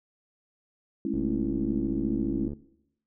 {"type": "chord", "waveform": "sine", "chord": "A major seventh", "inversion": "third", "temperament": "just", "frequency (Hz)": [206.2, 220, 275, 330], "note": ["G#3", "A3", "C#4", "E4"], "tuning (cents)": [-12, 0, -14, 2], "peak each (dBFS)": [-34, -34, -30, -31], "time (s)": [1.05, 2.48], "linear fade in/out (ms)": 2}
{"type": "click train", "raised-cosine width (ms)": 3, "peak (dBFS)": -24, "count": 102, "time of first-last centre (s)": [1.14, 2.533], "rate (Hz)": 72.5}
{"effects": ["noise-tail reverb RT60 0.8 s tail -20 dB re dry"]}